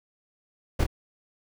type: noise with echo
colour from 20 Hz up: brown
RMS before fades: -21 dBFS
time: 0.79-0.84 s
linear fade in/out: 10 ms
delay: 26 ms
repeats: 1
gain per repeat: -6 dB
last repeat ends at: 0.866 s
effects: none